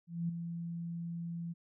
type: tone with ADSR envelope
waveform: sine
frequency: 169.3 Hz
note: E3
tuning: 46 cents sharp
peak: -30 dBFS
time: 0.07-1.54 s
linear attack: 220 ms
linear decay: 7 ms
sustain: -7 dB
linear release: 24 ms
effects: none